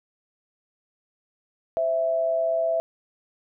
sine tone pair together, 523 / 658.9 Hz, C5 / E5, -1 / -1 cents, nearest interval major third, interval 400 cents, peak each -31 / -21 dBFS, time 1.77-2.8 s, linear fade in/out 0 ms, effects none

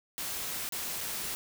white noise with dropouts, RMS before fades -36 dBFS, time 0.18-1.35 s, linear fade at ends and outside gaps 0 ms, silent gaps 0.69-0.723 / 1.007-1.011 s, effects none

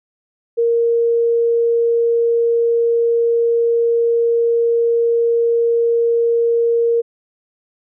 sine tone, 466.2 Hz, A#4, in tune, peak -12 dBFS, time 0.57-7.02 s, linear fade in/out 20 ms, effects none

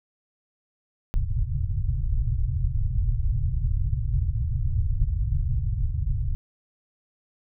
pink low-pass noise, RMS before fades -24 dBFS, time 1.14-6.35 s, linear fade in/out 0 ms, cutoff 140 Hz, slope 96 dB/octave, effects none

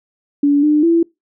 sine tone with pitch steps, 286.7 / 300.2 / 334.8 Hz, D4 / D4 / E4, -42 / +38 / +27 cents, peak -9 dBFS, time 0.43-1.03 s, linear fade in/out 5 ms, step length 200 ms, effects noise-tail reverb RT60 0.2 s tail -25 dB re dry

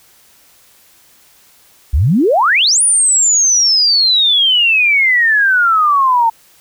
sine exponential two-way sweep, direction up then down, 59.5 to 9750 to 894 Hz, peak -8 dBFS, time 1.93-6.3 s, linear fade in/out 10 ms, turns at 2.82 s, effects white hiss -48 dBFS RMS until 6.6 s

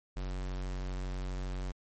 square tone, 46.25 Hz, F#1, in tune, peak -35 dBFS, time 0.16-1.72 s, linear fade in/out 10 ms, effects MP3 32 kbps

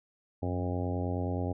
harmonic tone with a mistuned harmonic, 89.5 Hz, F2, 43 cents sharp, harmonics 1 / 2 / 3 / 4 / 5 / 6 / 7 / 8 / 9, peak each -32 / -39 / -36 / -41 / -41 / -42 / -42 / -46 / -43 dBFS, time 0.42-1.53 s, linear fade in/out 10 ms, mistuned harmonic 1, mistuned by +55 cents, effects none

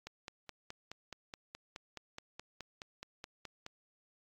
click train, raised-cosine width 0.2 ms, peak -27 dBFS, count 18, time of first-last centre 0.07-3.664 s, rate 4.73 Hz, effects AAC 64 kbps

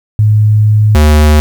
sine / square tone pair in turn, 106.5 / 75.57 Hz, G#2 / D#2, +44 / -50 cents, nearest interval tritone, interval 594 cents, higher first, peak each -4 dBFS, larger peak neither, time 0.19-0.95 / 0.95-1.4 s, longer first, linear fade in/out 0 ms, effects 7-bit

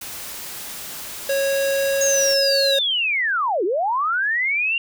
white noise, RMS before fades -33 dBFS, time 0.01-2.34 s, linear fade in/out 5 ms
square tone, 550 Hz, C#5, 14 cents flat, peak -19 dBFS, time 1.29-2.79 s, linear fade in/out 5 ms
sine linear two-way sweep, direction down then up, 6645 to 328.5 to 2807 Hz, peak -18 dBFS, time 2.01-4.78 s, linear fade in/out 2 ms, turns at 3.64 s
effects none

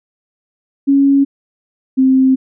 sine tone pair in turn, 277.2 / 262.6 Hz, C#4 / C4, 0 / +6 cents, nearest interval minor second, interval 94 cents, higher first, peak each -7 dBFS, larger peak neither, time 0.87-1.25 / 1.97-2.36 s, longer second, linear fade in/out 20 ms, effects none

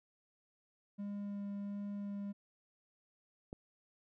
triangle tone with vibrato, 202.1 Hz, G#3, 47 cents flat, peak -37 dBFS, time 0.98-2.33 s, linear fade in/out 20 ms, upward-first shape sine, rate 1.4 Hz, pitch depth 8 cents each way
click, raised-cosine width 2 ms, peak -31 dBFS, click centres 3.529 s
effects none

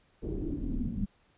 brown noise with low-pass filter sweep, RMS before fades -33 dBFS, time 0.22-1.06 s, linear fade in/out 20 ms, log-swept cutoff 400 to 200 Hz, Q 5.8, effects pink hiss -67 dBFS RMS until 1.37 s + resampled to 8000 Hz

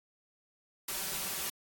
white noise with comb filter, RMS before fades -36 dBFS, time 0.88-1.5 s, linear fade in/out 5 ms, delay 5.2 ms, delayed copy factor +0.65, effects AAC 64 kbps

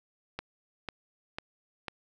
click train, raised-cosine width 0.3 ms, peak -19 dBFS, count 4, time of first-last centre 0.39-1.883 s, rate 2.01 Hz, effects none

